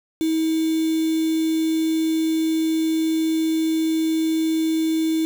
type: tone with quantisation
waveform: sine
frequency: 320.4 Hz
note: E4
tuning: 49 cents flat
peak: -18 dBFS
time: 0.21-5.25 s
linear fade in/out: 0 ms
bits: 5
effects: none